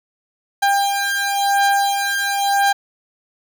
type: beating tone pair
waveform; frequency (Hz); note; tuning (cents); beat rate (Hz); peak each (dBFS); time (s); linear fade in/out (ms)
30% pulse; 798 / 798.97; G5 / G5; +31 / +33; 0.97; -16; 0.62-2.73; 10
effects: none